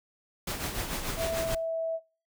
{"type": "noise with tremolo", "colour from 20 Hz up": "pink", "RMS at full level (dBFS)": -31, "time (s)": [0.47, 1.55], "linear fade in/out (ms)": 5, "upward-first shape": "triangle", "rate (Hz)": 6.8, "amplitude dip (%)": 60}
{"type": "tone with pitch glide", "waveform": "sine", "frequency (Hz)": [659.3, 653.2], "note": ["E5", "E5"], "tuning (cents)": [0, -16], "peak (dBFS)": -28, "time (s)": [1.16, 2], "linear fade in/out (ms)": 50, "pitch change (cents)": -16, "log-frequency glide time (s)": [1.26, 1.79]}
{"effects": ["noise-tail reverb RT60 0.4 s tail -24 dB re dry"]}